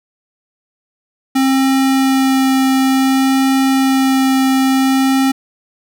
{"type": "tone with vibrato", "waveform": "square", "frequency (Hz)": 266, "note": "C4", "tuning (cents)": 29, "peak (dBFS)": -11, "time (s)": [1.35, 5.32], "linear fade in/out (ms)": 10, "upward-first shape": "sine", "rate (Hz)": 0.56, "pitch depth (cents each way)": 8, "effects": []}